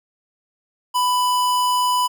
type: tone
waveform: square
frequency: 994 Hz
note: B5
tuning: 11 cents sharp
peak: -17 dBFS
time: 0.94-2.08 s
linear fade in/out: 20 ms
effects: none